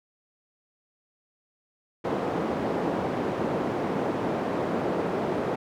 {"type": "band-pass noise", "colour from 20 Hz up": "white", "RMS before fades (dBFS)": -28, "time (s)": [2.04, 5.56], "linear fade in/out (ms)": 10, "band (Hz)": [170, 550], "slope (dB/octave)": 12, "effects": []}